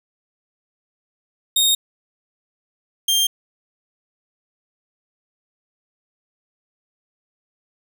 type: tone pair in turn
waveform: sawtooth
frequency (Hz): 3708 / 3188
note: A#7 / G7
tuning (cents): -10 / +28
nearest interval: minor third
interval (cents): 262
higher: first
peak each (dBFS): -11 / -12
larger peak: first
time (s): 1.56-1.75 / 3.08-3.27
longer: neither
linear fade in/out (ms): 5
effects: none